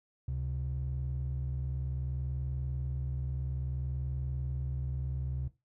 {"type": "ring-modulated tone", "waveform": "triangle", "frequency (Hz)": 100, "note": "G2", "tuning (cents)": 35, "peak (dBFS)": -26, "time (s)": [0.28, 5.48], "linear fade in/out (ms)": 0, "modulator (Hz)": 30.3, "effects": ["noise-tail reverb RT60 0.2 s tail -17 dB re dry", "tanh soft clip ceiling -27 dBFS"]}